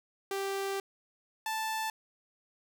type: tone pair in turn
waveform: sawtooth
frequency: 392 / 880 Hz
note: G4 / A5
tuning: 0 / 0 cents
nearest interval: octave + major second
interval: 1400 cents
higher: second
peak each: -28 dBFS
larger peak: neither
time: 0.31-0.8 / 1.46-1.9 s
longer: first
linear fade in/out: 2 ms
effects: none